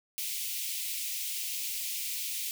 white high-pass noise, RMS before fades -35 dBFS, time 0.18-2.51 s, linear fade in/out 0 ms, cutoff 2200 Hz, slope 48 dB/octave, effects none

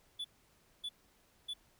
triangle tone bursts, 3450 Hz, A7, 35 cents flat, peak -36 dBFS, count 3, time 0.19-1.538 s, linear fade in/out 10 ms, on 56 ms, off 590 ms, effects pink hiss -69 dBFS RMS until 1.79 s

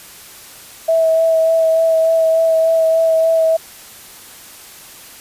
sine tone with vibrato, 650 Hz, E5, 24 cents flat, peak -10 dBFS, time 0.88-3.57 s, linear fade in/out 10 ms, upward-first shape sine, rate 3.4 Hz, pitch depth 14 cents each way, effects white hiss -38 dBFS RMS until 5.2 s + resampled to 32000 Hz

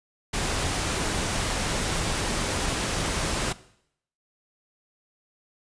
pink noise, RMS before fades -27 dBFS, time 0.33-3.53 s, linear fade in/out 10 ms, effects noise-tail reverb RT60 0.7 s tail -18 dB re dry + resampled to 22050 Hz

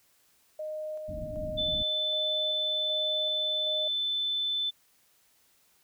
sine tone with tremolo, 617 Hz, D#5, 15 cents flat, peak -33 dBFS, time 0.59-3.88 s, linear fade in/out 5 ms, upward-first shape square, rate 1.3 Hz, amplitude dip 30%
pink low-pass noise, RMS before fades -39 dBFS, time 1.08-1.83 s, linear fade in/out 10 ms, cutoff 310 Hz, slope 96 dB/octave
sine tone, 3520 Hz, A7, in tune, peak -27 dBFS, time 1.57-4.71 s, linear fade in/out 20 ms
effects white hiss -66 dBFS RMS until 5.83 s

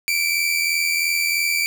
sawtooth tone pair together, 2291 / 2374 Hz, D7 / D7, -44 / +18 cents, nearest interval minor second, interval 62 cents, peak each -18 dBFS, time 0.08-1.66 s, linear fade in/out 0 ms, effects none

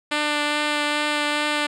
5% pulse tone with vibrato, 296.7 Hz, D4, 18 cents sharp, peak -9 dBFS, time 0.11-1.67 s, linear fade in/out 10 ms, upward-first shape triangle, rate 2.4 Hz, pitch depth 13 cents each way, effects low-pass 7000 Hz 12 dB/octave

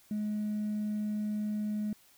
triangle tone with hard clipping, 210.9 Hz, G#3, 27 cents sharp, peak -30 dBFS, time 0.11-1.93 s, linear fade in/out 2 ms, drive 2 dB, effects white hiss -62 dBFS RMS until 2.17 s

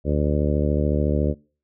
harmonic tone, 73.9 Hz, D2, 11 cents sharp, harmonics 1 / 2 / 3 / 4 / 5 / 6 / 7 / 8, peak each -22 / -25 / -27 / -28 / -29 / -30 / -30 / -31 dBFS, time 0.04-1.35 s, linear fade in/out 50 ms, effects noise-tail reverb RT60 0.4 s tail -25 dB re dry

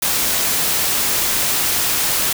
white noise, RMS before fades -18 dBFS, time 0.02-2.33 s, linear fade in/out 5 ms, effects none

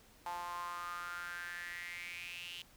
sawtooth tone with high-pass filter sweep, 174.61 Hz, F3, in tune, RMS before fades -44 dBFS, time 0.26-2.62 s, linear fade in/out 0 ms, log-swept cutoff 870 to 3000 Hz, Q 7.3, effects pink hiss -63 dBFS RMS until 2.76 s

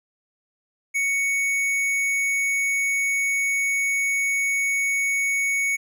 sine tone with hard clipping, 2225 Hz, C#7, 6 cents sharp, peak -22 dBFS, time 0.94-5.77 s, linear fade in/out 20 ms, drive 11 dB, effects none

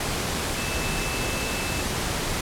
sine tone in noise, 2628 Hz, E7, 6 cents flat, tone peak -34 dBFS, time 0.57-1.82 s, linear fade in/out 5 ms, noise pink, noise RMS -27 dBFS, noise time 0-2.41 s, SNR -10 dB, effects low-pass 11000 Hz 12 dB/octave

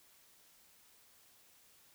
silence, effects white hiss -65 dBFS RMS until 1.94 s

